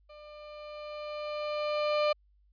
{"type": "tone with level ramp", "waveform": "35% pulse", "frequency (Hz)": 598, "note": "D5", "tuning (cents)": 31, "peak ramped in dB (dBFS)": [-47, -22], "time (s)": [0.09, 2.13], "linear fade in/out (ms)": 10, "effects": ["added 50 Hz sine -62 dBFS peak until 2.52 s", "resampled to 11025 Hz"]}